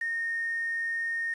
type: tone with quantisation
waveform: sine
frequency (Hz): 1841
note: A#6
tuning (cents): -22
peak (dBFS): -28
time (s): 0.01-1.34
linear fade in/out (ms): 5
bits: 8
effects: resampled to 22050 Hz